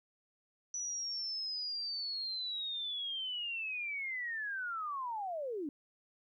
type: linear sweep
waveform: sine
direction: down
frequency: 5940 to 269.8 Hz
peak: -36 dBFS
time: 0.74-5.69 s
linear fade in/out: 2 ms
effects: 13-bit